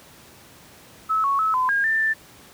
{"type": "tone with pitch steps", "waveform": "sine", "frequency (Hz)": [1298, 1109, 1297, 1019, 1623, 1783, 1772], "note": ["E6", "C#6", "E6", "C6", "G#6", "A6", "A6"], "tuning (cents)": [-27, 0, -28, -46, -40, 22, 12], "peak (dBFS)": -18, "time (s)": [1.09, 2.14], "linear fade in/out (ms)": 20, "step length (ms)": 150, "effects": ["pink hiss -48 dBFS RMS until 2.53 s", "high-pass 80 Hz 12 dB/octave"]}